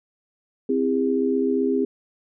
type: chord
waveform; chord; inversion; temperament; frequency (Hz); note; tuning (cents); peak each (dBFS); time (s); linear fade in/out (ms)
sine; C augmented; none; equal with one note detuned; 261.6 / 329.6 / 404.9; C4 / E4 / G#4; 0 / 0 / -44; -22 / -27 / -22; 0.69-1.85; 5
effects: none